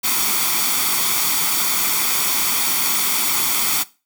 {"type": "noise with comb filter", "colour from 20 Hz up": "white", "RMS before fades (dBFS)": -19, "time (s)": [0.03, 3.84], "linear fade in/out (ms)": 20, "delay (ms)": 0.88, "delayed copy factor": 0.6, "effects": ["noise-tail reverb RT60 0.3 s tail -19 dB re dry", "high-pass 200 Hz 12 dB/octave"]}